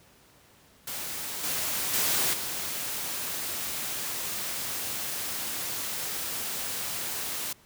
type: noise with level steps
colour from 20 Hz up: white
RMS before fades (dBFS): -35 / -30 / -26 / -33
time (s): 0.87-7.53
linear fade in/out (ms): 5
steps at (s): 1.43 / 1.93 / 2.33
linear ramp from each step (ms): 10
effects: pink hiss -58 dBFS RMS until 7.65 s + high-pass 60 Hz 12 dB/octave